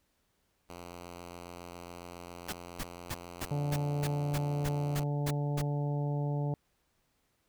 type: tone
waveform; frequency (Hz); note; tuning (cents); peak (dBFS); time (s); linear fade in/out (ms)
5% pulse; 87.31; F2; 0; -33; 0.69-5.04; 5
type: noise bursts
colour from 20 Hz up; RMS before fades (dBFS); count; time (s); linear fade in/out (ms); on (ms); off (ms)
pink; -36; 11; 2.48-5.619; 10; 49; 260
type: harmonic tone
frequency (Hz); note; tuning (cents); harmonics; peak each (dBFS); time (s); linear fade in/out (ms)
145; D3; -22; 1 / 2 / 3 / 4 / 5 / 6; -30 / -41 / -42 / -43 / -46 / -46; 3.51-6.54; 2
effects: pink hiss -75 dBFS RMS until 7.48 s